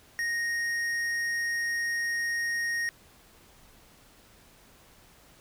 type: tone with tanh clipping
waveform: triangle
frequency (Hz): 1864.7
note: A#6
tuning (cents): 0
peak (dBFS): -29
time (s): 0.19-2.89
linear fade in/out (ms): 0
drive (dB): 15
effects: pink hiss -57 dBFS RMS until 5.4 s